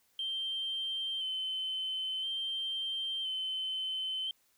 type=tone with vibrato; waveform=sine; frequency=3104 Hz; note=G7; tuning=18 cents flat; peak=-32 dBFS; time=0.19-4.31 s; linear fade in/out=2 ms; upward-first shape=square; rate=0.49 Hz; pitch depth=23 cents each way; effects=tanh soft clip ceiling -28 dBFS + white hiss -71 dBFS RMS until 4.57 s